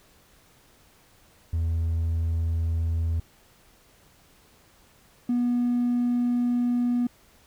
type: tone pair in turn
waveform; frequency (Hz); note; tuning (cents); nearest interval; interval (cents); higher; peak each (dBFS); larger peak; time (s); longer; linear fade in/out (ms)
triangle; 82.41 / 242.9; E2 / B3; 0 / -29; octave + perfect fifth; 1871; second; -20 / -18; second; 1.53-3.2 / 5.29-7.07; second; 5
effects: tanh soft clip ceiling -17 dBFS + pink hiss -58 dBFS RMS until 7.46 s